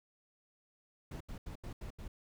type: noise bursts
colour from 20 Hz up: brown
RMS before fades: -44 dBFS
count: 6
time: 1.11-2.08 s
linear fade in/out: 5 ms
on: 95 ms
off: 80 ms
effects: none